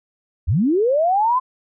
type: linear sweep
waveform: sine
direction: up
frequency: 61.9 to 1046.5 Hz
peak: -14 dBFS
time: 0.47-1.4 s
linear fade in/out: 20 ms
effects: none

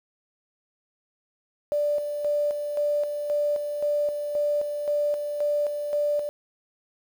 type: tone with tremolo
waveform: sine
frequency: 587.3 Hz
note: D5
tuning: in tune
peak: -21 dBFS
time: 1.72-6.29 s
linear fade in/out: 0 ms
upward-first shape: square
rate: 1.9 Hz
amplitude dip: 50%
effects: 8-bit

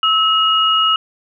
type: tone pair together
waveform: sine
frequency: 1297 / 2878 Hz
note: E6 / F#7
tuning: -28 / -49 cents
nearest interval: octave + major second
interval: 1379 cents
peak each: -14 dBFS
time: 0.03-0.96 s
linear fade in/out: 2 ms
effects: none

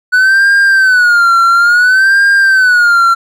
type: tone with vibrato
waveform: triangle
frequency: 1480 Hz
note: F#6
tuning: in tune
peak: -3 dBFS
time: 0.12-3.15 s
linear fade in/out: 20 ms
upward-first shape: sine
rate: 0.58 Hz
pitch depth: 140 cents each way
effects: none

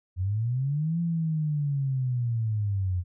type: linear two-way sweep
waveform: sine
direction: up then down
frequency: 87 to 171.3 to 87 Hz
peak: -24 dBFS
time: 0.16-3.04 s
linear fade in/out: 50 ms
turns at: 1 s
effects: none

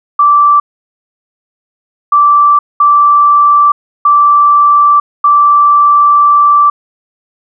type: tone bursts at uneven times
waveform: sine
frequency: 1167 Hz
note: D6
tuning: 11 cents flat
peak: -3 dBFS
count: 5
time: 0.19-0.6 / 2.12-2.59 / 2.8-3.72 / 4.05-5 / 5.24-6.7 s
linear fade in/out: 5 ms
effects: none

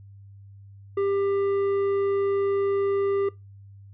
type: tone with tanh clipping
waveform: sine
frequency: 396.8 Hz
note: G4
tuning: 21 cents sharp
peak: -23 dBFS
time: 0.97-3.29 s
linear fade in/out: 5 ms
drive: 9 dB
effects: noise-tail reverb RT60 0.2 s tail -21 dB re dry + added 99 Hz sine -44 dBFS peak until 3.93 s

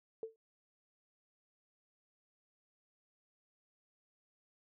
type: tone with exponential decay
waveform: sine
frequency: 446.5 Hz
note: A4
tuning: 25 cents sharp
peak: -35 dBFS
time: 0.23-0.36 s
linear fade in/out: 1 ms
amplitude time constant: 27 ms
effects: none

